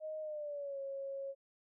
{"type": "tone with pitch glide", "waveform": "sine", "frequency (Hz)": [622.3, 548], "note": ["D#5", "C#5"], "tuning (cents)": [0, -20], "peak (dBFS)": -39, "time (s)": [0, 1.35], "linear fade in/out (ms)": 50, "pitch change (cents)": -220, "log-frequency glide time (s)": [0.21, 0.79], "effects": []}